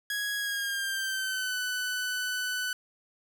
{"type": "tone with pitch glide", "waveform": "sawtooth", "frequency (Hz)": [1661.2, 1497.2], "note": ["G#6", "F#6"], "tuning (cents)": [0, 20], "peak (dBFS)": -26, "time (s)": [0.1, 2.73], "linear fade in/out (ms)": 2, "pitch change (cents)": -180, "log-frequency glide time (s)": [0.37, 1.57], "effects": []}